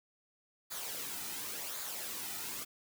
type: noise with flanger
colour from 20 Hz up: white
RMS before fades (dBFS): -41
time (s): 0.7-2.65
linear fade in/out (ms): 20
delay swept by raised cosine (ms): 0.35 to 1.85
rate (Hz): 0.91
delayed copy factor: -0.55
effects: none